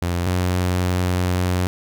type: tone pair in turn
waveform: sawtooth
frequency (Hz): 87.31 / 90.47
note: F2 / F#2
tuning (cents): 0 / -38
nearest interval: minor second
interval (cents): 62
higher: second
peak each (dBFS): -16 / -14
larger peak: second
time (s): 0.02-0.27 / 0.27-1.67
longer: second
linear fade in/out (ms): 0
effects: none